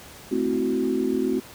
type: chord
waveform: sine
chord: F# half-diminished seventh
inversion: first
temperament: equal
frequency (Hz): 220 / 261.6 / 329.6 / 370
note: A3 / C4 / E4 / F#4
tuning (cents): 0 / 0 / 0 / 0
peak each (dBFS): -29 / -25 / -29 / -25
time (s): 0.31-1.4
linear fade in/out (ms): 10
effects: pink hiss -44 dBFS RMS until 1.54 s + high-pass 60 Hz 12 dB/octave